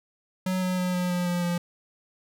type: tone with pitch steps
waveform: square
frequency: 185.4 / 183.48 / 181.58 / 179.71 / 177.85 / 176.01 / 174.19 Hz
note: F#3 / F#3 / F#3 / F3 / F3 / F3 / F3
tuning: +4 / -14 / -32 / +50 / +32 / +14 / -4 cents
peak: -25 dBFS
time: 0.46-1.58 s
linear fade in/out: 5 ms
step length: 160 ms
effects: none